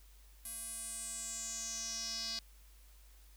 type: tone with band-pass filter sweep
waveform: square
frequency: 226.5 Hz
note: A#3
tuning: 50 cents flat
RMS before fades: -42 dBFS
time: 0.45-2.39 s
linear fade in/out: 2 ms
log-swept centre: 11000 to 4700 Hz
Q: 6
effects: added 50 Hz sine -57 dBFS peak until 3.36 s + white hiss -66 dBFS RMS until 3.36 s